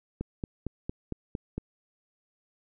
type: click train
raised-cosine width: 3 ms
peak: -19 dBFS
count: 7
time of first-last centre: 0.21-1.58 s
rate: 4.38 Hz
effects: none